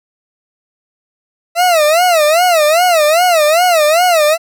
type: tone with vibrato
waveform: 40% pulse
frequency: 659.3 Hz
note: E5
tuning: in tune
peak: -7 dBFS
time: 1.55-4.38 s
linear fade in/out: 50 ms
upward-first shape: sine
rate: 2.5 Hz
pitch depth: 180 cents each way
effects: none